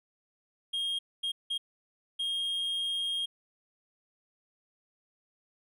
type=tone bursts at uneven times; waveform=triangle; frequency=3239 Hz; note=G#7; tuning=44 cents flat; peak=-28 dBFS; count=4; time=0.73-0.99 / 1.23-1.32 / 1.5-1.58 / 2.19-3.26 s; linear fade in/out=10 ms; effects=none